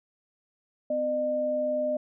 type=tone pair together; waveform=sine; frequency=254.8 / 606 Hz; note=C4 / D#5; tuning=-46 / -46 cents; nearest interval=octave + minor third; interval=1500 cents; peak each=-34 / -25 dBFS; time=0.9-1.97 s; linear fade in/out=5 ms; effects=none